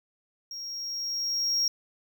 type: tone with level ramp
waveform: triangle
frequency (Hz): 5590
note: F8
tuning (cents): +1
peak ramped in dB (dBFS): -35 to -21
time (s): 0.51-1.68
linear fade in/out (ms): 2
effects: none